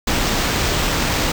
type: noise with sample-and-hold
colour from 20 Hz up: pink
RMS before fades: -19 dBFS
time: 0.07-1.32 s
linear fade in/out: 5 ms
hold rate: 11025 Hz
effects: none